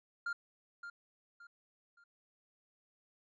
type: tone with echo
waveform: triangle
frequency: 1400 Hz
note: F6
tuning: 4 cents sharp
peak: -33 dBFS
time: 0.26-0.33 s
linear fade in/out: 5 ms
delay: 570 ms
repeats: 3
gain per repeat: -9 dB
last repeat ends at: 2.04 s
effects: resampled to 16000 Hz